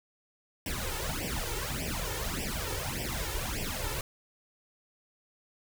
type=noise with flanger; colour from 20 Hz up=pink; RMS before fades=-34 dBFS; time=0.66-4.01 s; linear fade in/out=2 ms; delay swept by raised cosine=0.37 to 2.27 ms; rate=1.7 Hz; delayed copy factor=+0.95; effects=none